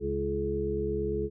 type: harmonic tone with a mistuned harmonic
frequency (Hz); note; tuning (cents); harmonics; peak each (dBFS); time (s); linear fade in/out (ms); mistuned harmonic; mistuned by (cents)
68.7; C#2; -15; 1 / 2 / 3 / 5 / 6; -35 / -38 / -37 / -35 / -30; 0-1.3; 50; 6; +48
effects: none